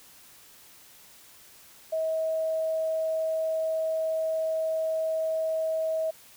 sine tone, 640 Hz, D#5, 49 cents sharp, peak -25 dBFS, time 1.92-6.11 s, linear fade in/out 10 ms, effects white hiss -53 dBFS RMS until 6.36 s

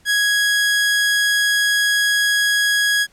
sawtooth tone, 1661.2 Hz, G#6, in tune, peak -11 dBFS, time 0.05-3.07 s, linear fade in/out 50 ms, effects pink hiss -55 dBFS RMS until 3.12 s + low-pass 11000 Hz 12 dB/octave

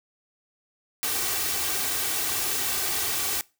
white noise with comb filter, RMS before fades -27 dBFS, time 1.03-3.41 s, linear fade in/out 0 ms, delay 2.6 ms, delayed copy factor +0.6, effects noise-tail reverb RT60 0.3 s tail -23 dB re dry + high-pass 60 Hz 12 dB/octave

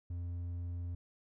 sine tone with hard clipping, 87.31 Hz, F2, in tune, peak -38 dBFS, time 0.1-0.95 s, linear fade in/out 5 ms, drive 3 dB, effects none

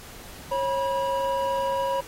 triangle tone pair together, 545 / 971.1 Hz, C#5 / B5, -29 / -29 cents, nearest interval minor seventh, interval 1000 cents, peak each -24 dBFS, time 0.51-2.01 s, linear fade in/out 10 ms, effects pink hiss -44 dBFS RMS until 2.07 s + AAC 48 kbps

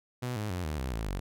sawtooth tone with pitch steps, 124.1 / 105.57 / 89.8 / 76.39 / 64.98 / 55.28 / 47.03 Hz, B2 / G#2 / F2 / D#2 / C2 / A1 / F#1, +9 / +29 / +49 / -31 / -11 / +9 / +29 cents, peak -28 dBFS, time 0.22-1.2 s, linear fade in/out 10 ms, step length 140 ms, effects none

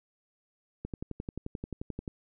click train, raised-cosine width 3 ms, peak -23 dBFS, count 15, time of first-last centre 0.85-2.078 s, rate 11.4 Hz, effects none

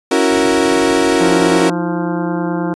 35% pulse chord, F# dominant seventh, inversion second, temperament equal, 277.2 / 329.6 / 370 / 466.2 Hz, C#4 / E4 / F#4 / A#4, 0 / 0 / 0 / 0 cents, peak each -15 dBFS, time 0.11-1.7 s, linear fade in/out 5 ms
white low-pass noise, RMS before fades -33 dBFS, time 0.3-1.61 s, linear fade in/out 5 ms, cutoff 450 Hz, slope 48 dB/octave
harmonic tone, 174.61 Hz, F3, in tune, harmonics 1 / 2 / 3 / 4 / 5 / 6 / 7 / 8 / 9, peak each -20 / -24 / -27 / -28 / -28 / -31 / -37 / -32 / -36 dBFS, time 1.2-2.74 s, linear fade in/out 10 ms
sine tone, 319.7 Hz, D#4, 47 cents sharp, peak -20 dBFS, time 1.21-2.74 s, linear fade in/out 0 ms
effects resampled to 24000 Hz

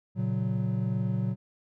triangle chord, F# major, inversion first, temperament equal, 116.54 / 138.59 / 185 Hz, A#2 / C#3 / F#3, 0 / 0 / 0 cents, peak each -27 / -31 / -28 dBFS, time 0.15-1.36 s, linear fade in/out 50 ms, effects none

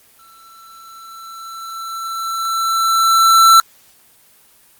square tone with exponential growth, 1337 Hz, E6, 24 cents sharp, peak -5 dBFS, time 0.19-3.6 s, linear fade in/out 1 ms, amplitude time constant 740 ms, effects white hiss -50 dBFS RMS until 4.79 s + Opus 24 kbps

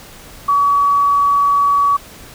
sine tone, 1135 Hz, C#6, 41 cents sharp, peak -10 dBFS, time 0.48-1.97 s, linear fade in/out 10 ms, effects pink hiss -38 dBFS RMS until 2.34 s

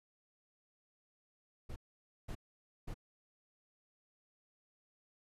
brown noise bursts, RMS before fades -42 dBFS, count 3, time 1.69-2.943 s, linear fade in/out 10 ms, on 71 ms, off 520 ms, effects resampled to 32000 Hz

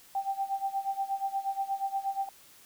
sine tone with tremolo, 784 Hz, G5, in tune, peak -26 dBFS, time 0.15-2.29 s, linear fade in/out 2 ms, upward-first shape sine, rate 8.4 Hz, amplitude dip 85%, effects white hiss -56 dBFS RMS until 2.65 s

